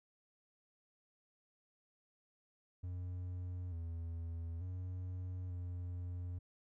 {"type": "tone with pitch steps", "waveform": "triangle", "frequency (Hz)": [89.9, 83.4, 91.2, 88.9], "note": ["F#2", "E2", "F#2", "F2"], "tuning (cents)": [-49, 21, -24, 31], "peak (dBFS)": -38, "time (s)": [2.83, 6.39], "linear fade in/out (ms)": 10, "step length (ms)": 890, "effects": []}